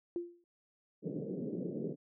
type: tone with exponential decay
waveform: sine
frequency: 346.6 Hz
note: F4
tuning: 13 cents flat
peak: -31 dBFS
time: 0.16-0.44 s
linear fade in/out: 1 ms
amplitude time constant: 59 ms
type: band-pass noise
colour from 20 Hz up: pink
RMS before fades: -39 dBFS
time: 1.02-1.96 s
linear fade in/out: 50 ms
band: 150 to 490 Hz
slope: 48 dB/octave
effects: none